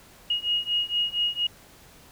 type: beating tone pair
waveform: sine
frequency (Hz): 2875 / 2879.3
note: F7 / F#7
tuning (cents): +50 / -48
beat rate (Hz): 4.3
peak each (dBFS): -27 / -26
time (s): 0.3-1.47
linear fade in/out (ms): 5
effects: pink hiss -52 dBFS RMS until 2.11 s